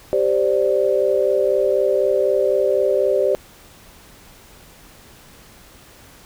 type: chord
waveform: sine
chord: G suspended fourth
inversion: none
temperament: equal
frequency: 392 / 523.3 / 587.3 Hz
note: G4 / C5 / D5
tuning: 0 / 0 / 0 cents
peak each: -19 dBFS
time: 0.13-3.35 s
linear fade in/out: 0 ms
effects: pink hiss -46 dBFS RMS until 6.25 s